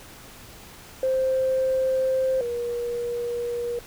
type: tone pair in turn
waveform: sine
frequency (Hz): 523.3 / 477.8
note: C5 / A#4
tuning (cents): 0 / +43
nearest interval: major second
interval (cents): 157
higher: first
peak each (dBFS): -19 / -25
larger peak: first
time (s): 1.03-2.41 / 2.41-3.79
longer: neither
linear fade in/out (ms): 2
effects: tanh soft clip ceiling -15 dBFS + pink hiss -45 dBFS RMS until 3.86 s